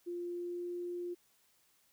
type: tone with pitch glide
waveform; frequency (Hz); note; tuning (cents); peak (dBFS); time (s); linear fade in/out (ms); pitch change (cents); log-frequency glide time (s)
sine; 349.2 to 351.6; F4 to F4; 0 to +12; -37; 0.06-1.15; 20; +12; 0.18-0.72
effects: white hiss -71 dBFS RMS until 1.92 s